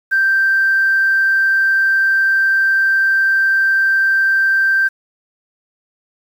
sine tone, 1568 Hz, G6, in tune, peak -10 dBFS, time 0.11-4.89 s, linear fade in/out 20 ms, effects tanh soft clip ceiling -6 dBFS + 7-bit

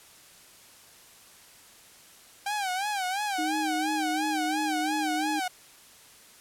sawtooth tone with vibrato, 784 Hz, G5, in tune, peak -24 dBFS, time 2.46-5.48 s, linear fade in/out 5 ms, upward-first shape sine, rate 2.9 Hz, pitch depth 130 cents each way
sine tone with pitch glide, 311.1 to 307.5 Hz, D#4 to D#4, 0 to -20 cents, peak -29 dBFS, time 3.38-5.4 s, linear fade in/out 10 ms, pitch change -20 cents, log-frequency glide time 3.59-4.88 s
effects white hiss -53 dBFS RMS until 6.4 s + low-pass 12000 Hz 12 dB/octave

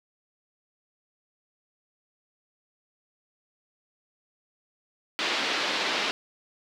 white band-pass noise, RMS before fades -28 dBFS, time 5.19-6.11 s, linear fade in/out 0 ms, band 230 to 4200 Hz, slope 24 dB/octave, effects none

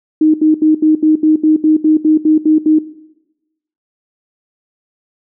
sine tone bursts, 311.1 Hz, D#4, in tune, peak -6 dBFS, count 13, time 0.21-2.788 s, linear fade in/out 5 ms, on 130 ms, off 74 ms, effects noise-tail reverb RT60 1.0 s tail -17 dB re dry

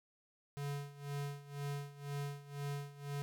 square tone with tremolo, 142.6 Hz, C#3, 49 cents sharp, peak -38 dBFS, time 0.57-3.22 s, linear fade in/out 0 ms, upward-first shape sine, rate 2 Hz, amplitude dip 85%, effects none

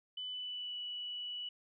sine tone with pitch glide, 3000 to 2950 Hz, F#7 to F#7, +23 to -6 cents, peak -39 dBFS, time 0.17-1.49 s, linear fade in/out 5 ms, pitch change -29 cents, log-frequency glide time 0.31-0.78 s, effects none

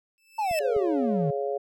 sawtooth tone with exponential growth, 2637 Hz, E7, in tune, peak -24 dBFS, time 0.18-0.59 s, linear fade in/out 0 ms, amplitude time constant 87 ms
triangle exponential sweep, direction down, 909 to 144.3 Hz, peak -22 dBFS, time 0.38-1.31 s, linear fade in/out 10 ms
clicks, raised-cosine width 5 ms, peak -29 dBFS, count 2, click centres 0.512 / 0.765 s
harmonic tone, 139.3 Hz, C#3, 9 cents sharp, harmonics 3 / 4 / 5, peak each -29 / -30 / -33 dBFS, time 0.6-1.58 s, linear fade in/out 10 ms
effects none

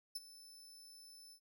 sawtooth tone with ADSR envelope, 5274 Hz, E8, in tune, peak -36 dBFS, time 0.15-1.4 s, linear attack 8 ms, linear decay 31 ms, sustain -17 dB, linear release 76 ms, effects none

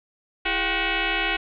sine tone with frequency modulation, 336.6 Hz, E4, 36 cents sharp, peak -21 dBFS, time 0.45-1.37 s, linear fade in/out 10 ms, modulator 373 Hz, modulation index 7.7, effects none

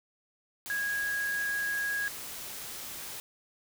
sine tone in noise, 1649 Hz, G#6, 13 cents flat, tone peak -29 dBFS, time 0.7-2.08 s, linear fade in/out 0 ms, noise white, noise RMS -41 dBFS, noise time 0.66-3.2 s, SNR +9 dB, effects none

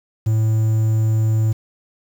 triangle tone with quantisation, 110 Hz, A2, in tune, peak -12 dBFS, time 0.26-1.53 s, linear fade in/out 10 ms, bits 7, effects none

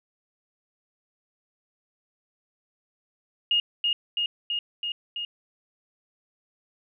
sine tone with echo, 2853 Hz, F7, 36 cents sharp, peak -19 dBFS, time 3.51-3.6 s, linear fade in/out 2 ms, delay 330 ms, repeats 5, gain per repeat -2 dB, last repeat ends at 5.25 s, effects none

